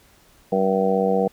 harmonic tone, 96 Hz, G2, 36 cents flat, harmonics 2 / 3 / 4 / 5 / 6 / 7 / 8, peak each -23 / -32 / -29 / -20 / -31 / -26 / -26 dBFS, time 0.52-1.28 s, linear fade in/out 5 ms, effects pink hiss -55 dBFS RMS until 1.32 s

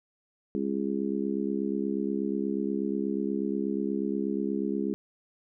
harmonic tone, 68.3 Hz, C#2, 25 cents flat, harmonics 3 / 4 / 5 / 6, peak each -31 / -32 / -33 / -34 dBFS, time 0.55-4.94 s, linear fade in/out 0 ms, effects none

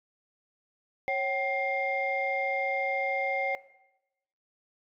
sine tone cluster, 547 / 767 / 2115 Hz, C#5 / G5 / C7, -23 / -38 / +18 cents, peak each -30 dBFS, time 1.08-3.55 s, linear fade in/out 0 ms, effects noise-tail reverb RT60 0.9 s tail -18 dB re dry + tanh soft clip ceiling -19 dBFS

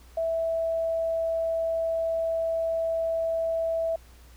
sine tone, 657 Hz, E5, 6 cents flat, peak -24 dBFS, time 0.17-3.96 s, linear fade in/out 5 ms, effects added 60 Hz sine -49 dBFS peak until 4.36 s + pink hiss -57 dBFS RMS until 4.36 s

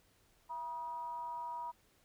sine tone with frequency modulation, 960 Hz, B5, 49 cents flat, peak -39 dBFS, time 0.49-1.72 s, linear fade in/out 20 ms, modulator 286 Hz, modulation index 0.35, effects pink hiss -70 dBFS RMS until 2.04 s

